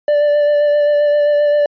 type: tone with vibrato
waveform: triangle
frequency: 587.3 Hz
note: D5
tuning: in tune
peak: -8 dBFS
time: 0.08-1.66 s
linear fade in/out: 2 ms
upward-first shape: sine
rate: 7.6 Hz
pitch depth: 15 cents each way
effects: resampled to 11025 Hz